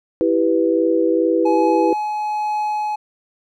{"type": "chord", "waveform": "sine", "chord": "E minor", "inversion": "none", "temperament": "equal", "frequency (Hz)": [329.6, 392, 493.9], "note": ["E4", "G4", "B4"], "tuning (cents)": [0, 0, 0], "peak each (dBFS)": [-17, -20, -18], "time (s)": [0.21, 1.93], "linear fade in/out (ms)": 0}
{"type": "tone with tremolo", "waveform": "triangle", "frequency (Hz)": 846, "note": "G#5", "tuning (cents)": 32, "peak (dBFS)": -16, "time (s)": [1.45, 2.96], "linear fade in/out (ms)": 10, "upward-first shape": "triangle", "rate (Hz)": 1.1, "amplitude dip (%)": 25}
{"effects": []}